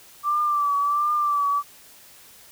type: tone with vibrato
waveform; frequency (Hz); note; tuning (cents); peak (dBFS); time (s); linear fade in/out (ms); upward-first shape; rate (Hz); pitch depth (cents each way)
sine; 1169; D6; -8; -19; 0.23-1.63; 50; triangle; 1.4; 56
effects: white hiss -49 dBFS RMS until 2.51 s